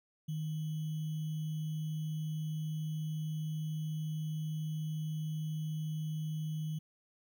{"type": "tone with sample-and-hold", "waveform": "sine", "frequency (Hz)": 155.56, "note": "D#3", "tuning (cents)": 0, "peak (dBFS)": -34, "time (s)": [0.28, 6.79], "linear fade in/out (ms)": 10, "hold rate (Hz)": 3150, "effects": []}